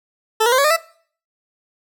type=tone with pitch steps; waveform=20% pulse; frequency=440 / 477.1 / 517.2 / 560.8 / 608 / 659.3 Hz; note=A4 / A#4 / C5 / C#5 / D#5 / E5; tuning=0 / +40 / -20 / +20 / -40 / 0 cents; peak=-8 dBFS; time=0.4-0.766 s; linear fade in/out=10 ms; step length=61 ms; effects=noise-tail reverb RT60 0.5 s tail -21 dB re dry